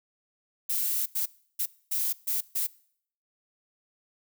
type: noise bursts at uneven times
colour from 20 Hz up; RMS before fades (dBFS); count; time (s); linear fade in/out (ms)
violet; -28; 6; 0.69-1.06 / 1.15-1.26 / 1.59-1.66 / 1.91-2.13 / 2.27-2.41 / 2.55-2.67; 10
effects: noise-tail reverb RT60 0.6 s tail -22 dB re dry